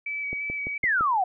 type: tone with vibrato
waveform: sine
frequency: 2287 Hz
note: D7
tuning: 47 cents flat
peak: -28 dBFS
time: 0.06-0.78 s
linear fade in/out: 5 ms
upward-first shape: square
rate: 2.9 Hz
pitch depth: 13 cents each way
type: click train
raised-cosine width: 2 ms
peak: -22 dBFS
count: 5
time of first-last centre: 0.33-1.009 s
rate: 5.89 Hz
type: exponential sweep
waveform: sine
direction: down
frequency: 2170 to 711 Hz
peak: -20 dBFS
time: 0.83-1.24 s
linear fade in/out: 5 ms
effects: none